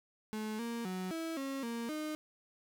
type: tone with pitch steps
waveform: 35% pulse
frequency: 215.7 / 233.4 / 185.1 / 326.5 / 271.8 / 233 / 307 Hz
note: A3 / A#3 / F#3 / E4 / C#4 / A#3 / D#4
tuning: -34 / +2 / +1 / -17 / -34 / -1 / -23 cents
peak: -35 dBFS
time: 0.33-2.15 s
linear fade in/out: 0 ms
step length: 260 ms
effects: none